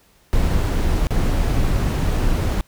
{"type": "noise with dropouts", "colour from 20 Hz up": "brown", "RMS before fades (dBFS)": -18, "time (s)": [0.33, 2.61], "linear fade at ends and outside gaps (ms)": 0, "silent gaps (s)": [1.069, 1.107], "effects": ["pink hiss -56 dBFS RMS until 2.67 s"]}